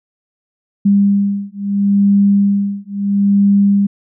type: beating tone pair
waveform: sine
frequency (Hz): 200 / 200.75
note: G3 / G3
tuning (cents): +35 / +41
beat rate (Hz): 0.75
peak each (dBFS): -13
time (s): 0.85-3.87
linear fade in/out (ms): 10
effects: none